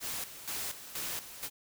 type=noise with tremolo; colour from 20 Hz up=white; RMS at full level=-37 dBFS; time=0-1.5 s; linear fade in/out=50 ms; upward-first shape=square; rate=2.1 Hz; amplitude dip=70%; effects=none